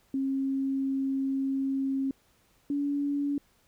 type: tone pair in turn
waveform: sine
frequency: 269.9 / 285.2 Hz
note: C#4 / C#4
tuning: -46 / +49 cents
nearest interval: minor second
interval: 95 cents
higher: second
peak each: -26 dBFS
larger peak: neither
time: 0.14-2.11 / 2.7-3.38 s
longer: first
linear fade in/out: 2 ms
effects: pink hiss -66 dBFS RMS until 3.67 s